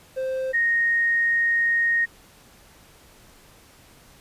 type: tone pair in turn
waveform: triangle / sine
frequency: 523.3 / 1861.2 Hz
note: C5 / A#6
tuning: 0 / -3 cents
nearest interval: octave + minor seventh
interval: 2197 cents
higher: second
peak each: -22 / -18 dBFS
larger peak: second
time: 0.16-0.53 / 0.53-2.06 s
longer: second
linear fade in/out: 20 ms
effects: pink hiss -52 dBFS RMS until 4.2 s + resampled to 32000 Hz